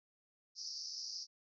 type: band-pass noise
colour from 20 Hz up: pink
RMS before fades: -45 dBFS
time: 0.55-1.27 s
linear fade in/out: 50 ms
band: 4700 to 5700 Hz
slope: 96 dB/octave
effects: none